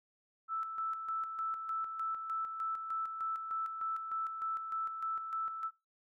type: tone with tremolo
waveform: sine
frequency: 1318.5 Hz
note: E6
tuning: in tune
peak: -33 dBFS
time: 0.48-5.71 s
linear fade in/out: 50 ms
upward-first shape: square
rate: 3.3 Hz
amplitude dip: 50%
effects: noise-tail reverb RT60 0.2 s tail -18 dB re dry